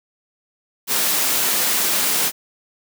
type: high-pass noise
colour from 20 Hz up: white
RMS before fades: -19 dBFS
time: 0.87-2.32 s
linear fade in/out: 50 ms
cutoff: 160 Hz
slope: 24 dB/octave
effects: none